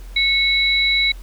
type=tone pair together; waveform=sine; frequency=2200 / 3916 Hz; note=C#7 / B7; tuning=-14 / -15 cents; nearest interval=minor seventh; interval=999 cents; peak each=-17 dBFS; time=0.16-1.12 s; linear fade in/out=5 ms; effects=added 43 Hz sine -32 dBFS peak until 1.22 s + pink hiss -48 dBFS RMS until 1.22 s